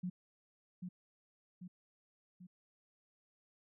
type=tone with echo; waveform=sine; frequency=180.7 Hz; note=F#3; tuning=41 cents flat; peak=-36 dBFS; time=0.03-0.1 s; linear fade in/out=10 ms; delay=790 ms; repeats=3; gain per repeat=-5 dB; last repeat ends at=2.47 s; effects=none